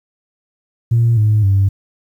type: tone with pitch steps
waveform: sine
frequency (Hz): 116.54 / 106.87 / 98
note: A#2 / A2 / G2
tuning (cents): 0 / -50 / 0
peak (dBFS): -8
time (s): 0.91-1.69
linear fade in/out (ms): 10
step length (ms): 260
effects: tanh soft clip ceiling -6 dBFS + 8-bit